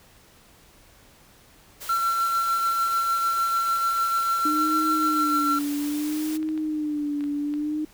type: high-pass noise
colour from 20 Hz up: white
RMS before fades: -38 dBFS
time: 1.8-6.38 s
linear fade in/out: 20 ms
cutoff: 310 Hz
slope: 48 dB/octave
type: tone with tremolo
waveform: triangle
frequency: 1355 Hz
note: E6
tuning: 47 cents sharp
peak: -18 dBFS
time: 1.89-5.59 s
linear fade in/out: 5 ms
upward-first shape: sine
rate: 6.7 Hz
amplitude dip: 30%
type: tone with vibrato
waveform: sine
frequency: 300.8 Hz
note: D4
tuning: 42 cents sharp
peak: -24 dBFS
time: 4.45-7.85 s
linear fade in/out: 5 ms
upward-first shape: sine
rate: 0.62 Hz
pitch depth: 66 cents each way
type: clicks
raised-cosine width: 0.3 ms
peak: -28 dBFS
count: 12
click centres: 4.822 / 5.03 / 5.302 / 5.569 / 5.61 / 5.993 / 6.429 / 6.489 / 6.577 / 7.208 / 7.24 / 7.539 s
effects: pink hiss -54 dBFS RMS until 7.93 s